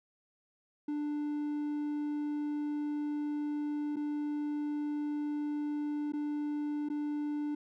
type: tone with dropouts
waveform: triangle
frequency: 295.5 Hz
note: D4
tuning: 11 cents sharp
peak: -30 dBFS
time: 0.88-7.55 s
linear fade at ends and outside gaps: 5 ms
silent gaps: 3.96-3.966 / 6.122-6.134 / 6.888-6.899 s
effects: none